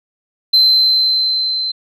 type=tone with level ramp; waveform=sine; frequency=4085 Hz; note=C8; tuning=42 cents flat; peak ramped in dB=-5 to -17 dBFS; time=0.53-1.72 s; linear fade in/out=10 ms; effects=tanh soft clip ceiling -4 dBFS